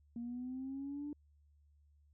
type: linear sweep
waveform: sine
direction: up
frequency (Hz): 233.1 to 296.1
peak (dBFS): -39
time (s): 0.16-1.13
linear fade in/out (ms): 2
effects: tanh soft clip ceiling -35 dBFS + added 73 Hz sine -65 dBFS peak until 2.13 s